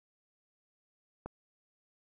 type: click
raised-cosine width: 1 ms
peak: -26 dBFS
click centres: 1.26 s
effects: none